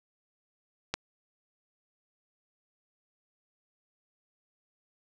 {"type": "click", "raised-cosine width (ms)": 0.2, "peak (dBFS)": -12, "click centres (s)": 0.94, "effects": []}